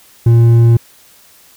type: tone with hard clipping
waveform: sine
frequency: 116.54 Hz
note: A#2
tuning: in tune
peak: -6 dBFS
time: 0.26-0.77 s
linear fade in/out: 5 ms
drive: 5 dB
effects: white hiss -45 dBFS RMS until 1.56 s